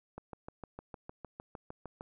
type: click train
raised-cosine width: 1 ms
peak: -29 dBFS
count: 13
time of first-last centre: 0.18-2.009 s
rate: 6.56 Hz
effects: none